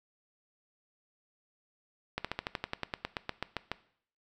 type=slowing click train; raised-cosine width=0.3 ms; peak=-16 dBFS; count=16; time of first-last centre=2.18-3.716 s; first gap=66 ms; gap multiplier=1.06; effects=noise-tail reverb RT60 0.6 s tail -18 dB re dry